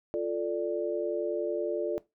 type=chord; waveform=sine; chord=D minor; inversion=first; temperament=equal; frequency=349.2 / 440 / 587.3 Hz; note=F4 / A4 / D5; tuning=0 / 0 / 0 cents; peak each=-32 dBFS; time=0.14-1.98 s; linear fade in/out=0 ms; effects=noise-tail reverb RT60 0.2 s tail -19 dB re dry

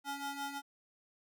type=ring-modulated tone; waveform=25% pulse; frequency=562 Hz; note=C#5; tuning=24 cents sharp; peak=-31 dBFS; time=0.04-0.62 s; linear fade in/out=50 ms; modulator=284 Hz; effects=high-pass 300 Hz 12 dB/octave

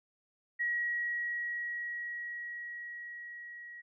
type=tone with level ramp; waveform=sine; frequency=1908 Hz; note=A#6; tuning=40 cents sharp; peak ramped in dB=-29 to -45 dBFS; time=0.59-3.82 s; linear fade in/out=20 ms; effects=none

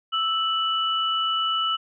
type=tone pair together; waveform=sine; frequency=1316.2 / 2960 Hz; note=E6 / F#7; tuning=-3 / 0 cents; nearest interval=octave + major second; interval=1403 cents; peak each=-24 dBFS; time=0.12-1.77 s; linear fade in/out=20 ms; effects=none

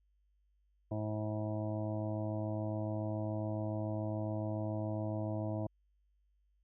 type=harmonic tone; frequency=107.1 Hz; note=A2; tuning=46 cents flat; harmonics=1 / 2 / 3 / 5 / 6 / 7 / 8 / 9; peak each=-37 / -43 / -41 / -46 / -42 / -52 / -55 / -53 dBFS; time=0.91-5.67 s; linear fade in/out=5 ms; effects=added 50 Hz sine -70 dBFS peak until 6.63 s

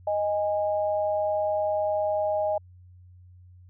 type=tone pair together; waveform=sine; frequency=622.3 / 823.2 Hz; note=D#5 / G#5; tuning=0 / -16 cents; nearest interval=perfect fourth; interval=484 cents; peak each=-24 / -29 dBFS; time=0.07-2.58 s; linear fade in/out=5 ms; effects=added 90 Hz sine -48 dBFS peak until 3.69 s

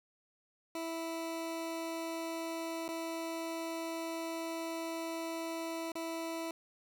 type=tone with dropouts; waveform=20% pulse; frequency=329 Hz; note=E4; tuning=3 cents flat; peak=-32 dBFS; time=0.75-6.51 s; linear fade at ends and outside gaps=2 ms; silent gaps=2.881-2.888 / 5.919-5.954 s; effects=none

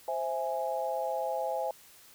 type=chord; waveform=sine; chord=C augmented; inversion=none; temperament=equal; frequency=523.3 / 659.3 / 830.6 Hz; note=C5 / E5 / G#5; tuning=0 / 0 / 0 cents; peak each=-34 dBFS; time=0.08-1.71 s; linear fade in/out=2 ms; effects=white hiss -56 dBFS RMS until 2.14 s

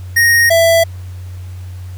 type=tone pair in turn; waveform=square; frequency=1864.7 / 664.2 Hz; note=A#6 / E5; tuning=0 / +13 cents; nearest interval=octave + tritone; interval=1787 cents; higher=first; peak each=-8 dBFS; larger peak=neither; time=0.16-0.5 / 0.5-0.84 s; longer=neither; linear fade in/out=10 ms; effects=added 91 Hz sine -25 dBFS peak until 1.97 s + pink hiss -45 dBFS RMS until 1.97 s

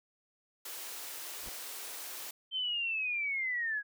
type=high-pass noise; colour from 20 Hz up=white; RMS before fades=-43 dBFS; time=0.65-2.31 s; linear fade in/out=5 ms; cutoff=320 Hz; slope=24 dB/octave
type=noise with exponential growth; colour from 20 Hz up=pink; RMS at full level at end=-43 dBFS; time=1.36-1.49 s; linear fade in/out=0 ms; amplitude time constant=27 ms
type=linear sweep; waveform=sine; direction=down; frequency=3123 to 1639 Hz; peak=-31 dBFS; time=2.51-3.83 s; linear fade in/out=50 ms
effects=none

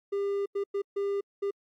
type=tone bursts at uneven times; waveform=triangle; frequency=400 Hz; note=G4; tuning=35 cents sharp; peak=-25 dBFS; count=5; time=0.12-0.46 / 0.55-0.64 / 0.74-0.82 / 0.96-1.21 / 1.42-1.51 s; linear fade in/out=10 ms; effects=AAC 64 kbps

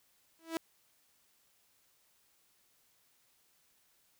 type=tone with exponential growth; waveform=sawtooth; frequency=327.1 Hz; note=E4; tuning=13 cents flat; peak=-26 dBFS; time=0.39-0.57 s; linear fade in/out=1 ms; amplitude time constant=39 ms; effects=white hiss -71 dBFS RMS until 4.19 s

